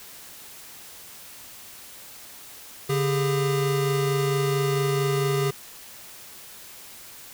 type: tone pair together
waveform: square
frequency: 142.38 / 402.7 Hz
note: C#3 / G4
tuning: +47 / +47 cents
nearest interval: octave + tritone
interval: 1800 cents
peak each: -25 dBFS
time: 2.89-5.51 s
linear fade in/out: 10 ms
effects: white hiss -44 dBFS RMS until 7.33 s